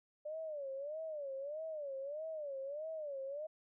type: tone with vibrato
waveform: sine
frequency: 587.3 Hz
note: D5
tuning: in tune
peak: -40 dBFS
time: 0.25-3.47 s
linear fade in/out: 10 ms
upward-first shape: sine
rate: 1.6 Hz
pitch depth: 160 cents each way
effects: none